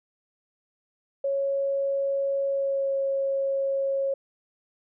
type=tone with pitch glide; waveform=sine; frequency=552 to 546.3 Hz; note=C#5 to C#5; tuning=-7 to -25 cents; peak=-23 dBFS; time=1.24-4.14 s; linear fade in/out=5 ms; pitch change=-18 cents; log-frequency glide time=2.48-2.94 s; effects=none